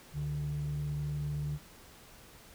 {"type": "tone pair together", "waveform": "sine", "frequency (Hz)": [69.29, 146.83], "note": ["C#2", "D3"], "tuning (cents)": [0, 0], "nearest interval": "octave + minor second", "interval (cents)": 1300, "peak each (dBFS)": [-39, -31], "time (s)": [0.13, 1.59], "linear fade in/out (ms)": 50, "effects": ["tanh soft clip ceiling -29 dBFS", "pink hiss -55 dBFS RMS until 2.54 s"]}